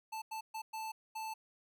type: tone bursts at uneven times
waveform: square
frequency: 880 Hz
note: A5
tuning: in tune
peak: -40 dBFS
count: 5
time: 0.12-0.22 / 0.31-0.41 / 0.54-0.62 / 0.73-0.92 / 1.15-1.34 s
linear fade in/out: 10 ms
effects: none